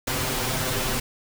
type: noise with comb filter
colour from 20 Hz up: pink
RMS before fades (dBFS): -26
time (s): 0.07-1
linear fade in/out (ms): 5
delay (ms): 7.8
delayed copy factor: +0.85
effects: none